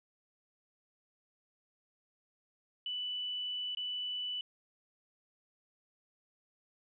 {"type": "tone with dropouts", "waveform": "sine", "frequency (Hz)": 2977, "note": "F#7", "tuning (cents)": 10, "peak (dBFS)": -35, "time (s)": [2.86, 4.41], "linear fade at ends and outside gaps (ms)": 2, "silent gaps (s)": [3.749, 3.771], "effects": []}